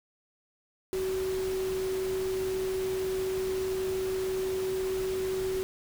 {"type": "tone in noise", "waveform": "sine", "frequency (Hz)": 377.3, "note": "F#4", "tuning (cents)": 34, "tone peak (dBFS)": -28, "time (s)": [0.93, 5.63], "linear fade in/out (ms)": 0, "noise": "pink", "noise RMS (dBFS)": -41, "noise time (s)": [0.93, 5.63], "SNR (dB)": 10, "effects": []}